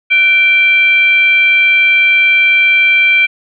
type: tone with frequency modulation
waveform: sine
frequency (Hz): 2349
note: D7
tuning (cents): 0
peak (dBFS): -6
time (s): 0.1-3.27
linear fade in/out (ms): 20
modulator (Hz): 846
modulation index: 0.44
effects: none